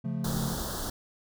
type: chord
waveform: triangle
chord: Db augmented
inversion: none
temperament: equal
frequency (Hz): 138.59 / 174.61 / 220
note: Db3 / F3 / A3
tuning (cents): 0 / 0 / 0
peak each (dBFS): -32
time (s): 0.04-0.55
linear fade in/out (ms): 10
type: band-stop noise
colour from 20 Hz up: pink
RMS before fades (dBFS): -34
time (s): 0.24-0.9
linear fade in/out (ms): 5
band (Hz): 1600 to 3400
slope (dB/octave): 48
effects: none